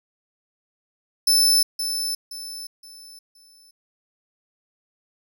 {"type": "tone with echo", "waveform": "sawtooth", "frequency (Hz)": 5274, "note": "E8", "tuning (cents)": 0, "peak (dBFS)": -12, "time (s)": [1.27, 1.63], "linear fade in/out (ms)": 5, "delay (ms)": 520, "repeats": 4, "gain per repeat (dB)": -9, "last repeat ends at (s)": 3.71, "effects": []}